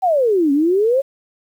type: exponential two-way sweep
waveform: sine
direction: down then up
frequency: 784 to 272.8 to 563 Hz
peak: -12 dBFS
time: 0.02-1.02 s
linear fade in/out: 20 ms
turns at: 0.52 s
effects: 8-bit